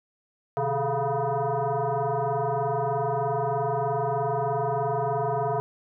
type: tone with frequency modulation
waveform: sine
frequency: 127.9 Hz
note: C3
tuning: 39 cents flat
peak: -23 dBFS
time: 0.57-5.6 s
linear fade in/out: 0 ms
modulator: 279 Hz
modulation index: 3.3
effects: none